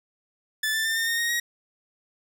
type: tone with pitch steps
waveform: sawtooth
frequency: 1747 / 1770.4 / 1794 / 1818 / 1842.3 / 1867 / 1892 Hz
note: A6 / A6 / A6 / A#6 / A#6 / A#6 / A#6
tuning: -13 / +10 / +33 / -44 / -21 / +2 / +25 cents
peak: -20 dBFS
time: 0.63-1.4 s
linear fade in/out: 5 ms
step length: 110 ms
effects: none